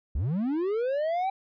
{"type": "linear sweep", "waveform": "triangle", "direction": "up", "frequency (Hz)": [53.5, 785], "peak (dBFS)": -23, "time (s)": [0.15, 1.3], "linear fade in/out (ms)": 5, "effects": ["resampled to 11025 Hz"]}